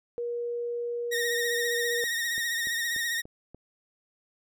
sine tone, 476.4 Hz, A#4, 38 cents sharp, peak -29 dBFS, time 0.18-2.04 s, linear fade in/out 0 ms
sawtooth tone with vibrato, 1863 Hz, A#6, 2 cents flat, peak -24 dBFS, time 1.11-3.22 s, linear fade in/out 20 ms, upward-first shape triangle, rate 15 Hz, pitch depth 59 cents each way
click train, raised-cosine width 2 ms, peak -32 dBFS, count 5, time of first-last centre 2.38-3.546 s, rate 3.43 Hz
effects none

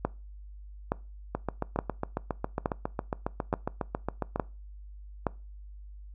two click trains, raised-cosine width 1 ms, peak -15 / -12 dBFS, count 23 / 7, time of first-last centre 1.35-4.36 / 0.05-5.267 s, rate 7.31 / 1.15 Hz, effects noise-tail reverb RT60 0.3 s tail -22 dB re dry + added 50 Hz sine -43 dBFS peak until 6.14 s

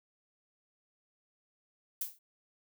violet noise with exponential decay, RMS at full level -31 dBFS, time 2.01-2.19 s, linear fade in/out 5 ms, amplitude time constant 39 ms, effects none

